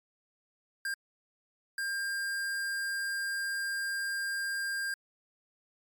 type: tone bursts at uneven times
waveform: square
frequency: 1601 Hz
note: G6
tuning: 36 cents sharp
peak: -32 dBFS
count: 2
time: 0.85-0.94 / 1.78-4.94 s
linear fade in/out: 2 ms
effects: MP3 96 kbps